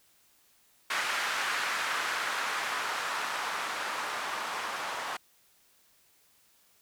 violet noise with low-pass filter sweep, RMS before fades -33 dBFS, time 0.9-5.17 s, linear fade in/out 5 ms, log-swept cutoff 1500 to 1000 Hz, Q 1.5, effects white hiss -65 dBFS RMS until 6.81 s

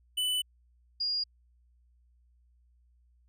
square / sine tone pair in turn, 2990 / 4841 Hz, F#7 / D#8, +17 / -48 cents, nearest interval minor sixth, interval 835 cents, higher second, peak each -28 dBFS, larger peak neither, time 0.17-0.42 / 1-1.24 s, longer first, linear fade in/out 10 ms, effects added 60 Hz sine -62 dBFS peak until 3.28 s

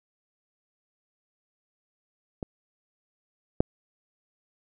clicks, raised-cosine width 2 ms, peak -19 / -6 dBFS, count 2, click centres 2.428 / 3.605 s, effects none

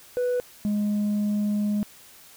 sine tone pair in turn, 493.9 / 207.7 Hz, B4 / G#3, 0 / 0 cents, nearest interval octave + minor third, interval 1500 cents, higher first, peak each -19 dBFS, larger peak neither, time 0.17-0.4 / 0.65-1.83 s, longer second, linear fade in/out 0 ms, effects tanh soft clip ceiling -21 dBFS + white hiss -50 dBFS RMS until 2.36 s

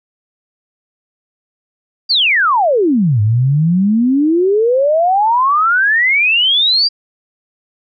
sine exponential two-way sweep, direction down then up, 4824 to 102 to 4824 Hz, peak -9 dBFS, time 2.09-6.89 s, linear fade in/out 20 ms, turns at 3.21 s, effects none

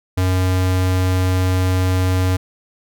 square tone, 92.4 Hz, F#2, 2 cents flat, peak -15 dBFS, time 0.17-2.37 s, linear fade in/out 10 ms, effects none

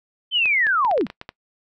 sine linear sweep, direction down, 3129 to 138.59 Hz, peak -16 dBFS, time 0.31-1.07 s, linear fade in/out 50 ms
clicks, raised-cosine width 0.3 ms, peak -17 dBFS, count 10, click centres 0.457 / 0.668 / 0.849 / 0.913 / 0.978 / 1.011 / 1.067 / 1.101 / 1.214 / 1.291 s
effects noise-tail reverb RT60 0.1 s tail -22 dB re dry

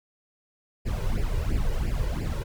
brown noise with flanger, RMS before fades -26 dBFS, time 0.85-2.44 s, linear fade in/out 20 ms, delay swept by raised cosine 0.4 to 2.1 ms, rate 2.9 Hz, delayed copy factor +0.8, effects none

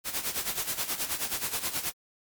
white noise with tremolo, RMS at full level -29 dBFS, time 0.04-1.93 s, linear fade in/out 50 ms, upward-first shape sine, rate 9.4 Hz, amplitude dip 75%, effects Opus 48 kbps

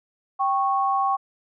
sine tone pair together, 784 / 1102 Hz, G5 / C#6, 0 / -11 cents, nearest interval tritone, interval 589 cents, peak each -22 dBFS, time 0.39-1.17 s, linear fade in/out 20 ms, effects none

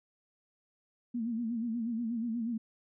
sine tone with vibrato, 231.2 Hz, A#3, 14 cents flat, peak -31 dBFS, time 1.14-2.58 s, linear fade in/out 10 ms, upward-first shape sine, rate 8.3 Hz, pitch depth 87 cents each way, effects none

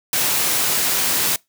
white noise, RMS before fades -19 dBFS, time 0.13-1.36 s, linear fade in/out 2 ms, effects noise-tail reverb RT60 0.2 s tail -24 dB re dry + high-pass 100 Hz 12 dB/octave

